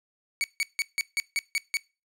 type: tone bursts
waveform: sawtooth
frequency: 2244 Hz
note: C#7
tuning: 21 cents sharp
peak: -20 dBFS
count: 8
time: 0.41-1.77 s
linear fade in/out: 0 ms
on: 30 ms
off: 160 ms
effects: noise-tail reverb RT60 0.3 s tail -23 dB re dry + low-pass 12000 Hz 12 dB/octave